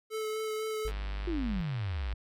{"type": "tone with vibrato", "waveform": "square", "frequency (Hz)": 434.8, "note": "A4", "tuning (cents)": -21, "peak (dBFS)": -33, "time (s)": [0.1, 0.92], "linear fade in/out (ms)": 50, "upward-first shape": "sine", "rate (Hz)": 4, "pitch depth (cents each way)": 13}
{"type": "tone", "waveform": "triangle", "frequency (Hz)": 51.91, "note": "G#1", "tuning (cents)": 0, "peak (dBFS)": -31, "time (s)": [0.85, 1.61], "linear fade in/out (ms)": 0}
{"type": "click train", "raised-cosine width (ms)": 0.3, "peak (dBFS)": -28, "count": 125, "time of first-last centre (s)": [0.88, 2.126], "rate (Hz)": 99.5}
{"type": "exponential sweep", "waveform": "sine", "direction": "down", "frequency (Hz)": [363.4, 53.3], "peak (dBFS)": -31, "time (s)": [1.27, 2.14], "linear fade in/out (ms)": 5}
{"effects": []}